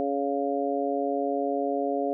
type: harmonic tone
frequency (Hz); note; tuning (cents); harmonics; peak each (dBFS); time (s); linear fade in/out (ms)
140; C#3; +18; 2 / 3 / 4 / 5; -30 / -30 / -30 / -30; 0-2.13; 0
effects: none